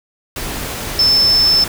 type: tone in noise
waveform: sine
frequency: 5274 Hz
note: E8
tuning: in tune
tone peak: -9 dBFS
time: 0.99-1.64 s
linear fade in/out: 2 ms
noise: pink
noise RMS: -24 dBFS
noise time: 0.36-1.68 s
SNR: +12 dB
effects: none